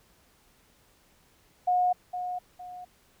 sine tone with echo, 723 Hz, F#5, 40 cents flat, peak -21 dBFS, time 1.67-1.93 s, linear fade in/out 10 ms, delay 460 ms, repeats 2, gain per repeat -9 dB, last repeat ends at 2.85 s, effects pink hiss -63 dBFS RMS until 3.2 s

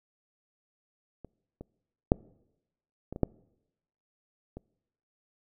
clicks, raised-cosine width 2 ms, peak -30 / -28 / -6 / -24 / -25 / -10 / -27 dBFS, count 7, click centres 1.247 / 1.61 / 2.119 / 3.126 / 3.161 / 3.233 / 4.57 s, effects noise-tail reverb RT60 0.9 s tail -25 dB re dry

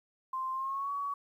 sine tone with pitch glide, 1046.5 to 1128.1 Hz, C6 to C#6, 0 to +30 cents, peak -32 dBFS, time 0.33-1.14 s, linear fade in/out 5 ms, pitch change +130 cents, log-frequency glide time 0.53-0.91 s, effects 11-bit

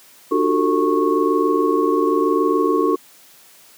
sine tone cluster, 300.5 / 360.5 / 381.4 / 447.8 / 1099 Hz, D4 / F#4 / G4 / A4 / C#6, +40 / -45 / -47 / +30 / -15 cents, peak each -20 / -20 / -23 / -20 / -22 dBFS, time 0.31-2.96 s, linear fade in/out 10 ms, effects white hiss -48 dBFS RMS until 3.77 s + high-pass 150 Hz 12 dB/octave

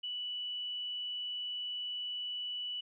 sine tone, 2960 Hz, F#7, in tune, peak -36 dBFS, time 0.03-2.81 s, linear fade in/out 10 ms, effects none

